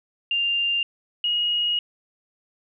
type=tone pair in turn; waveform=sine; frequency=2794 / 2884 Hz; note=F7 / F#7; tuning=0 / -45 cents; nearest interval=minor second; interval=55 cents; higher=second; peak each=-20 dBFS; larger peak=neither; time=0.31-0.83 / 1.24-1.79 s; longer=second; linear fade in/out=2 ms; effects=none